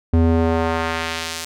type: tone with band-pass filter sweep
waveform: square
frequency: 82.1 Hz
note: E2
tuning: 6 cents flat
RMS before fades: -19 dBFS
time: 0.13-1.45 s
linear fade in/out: 5 ms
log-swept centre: 180 to 7300 Hz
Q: 0.74
effects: none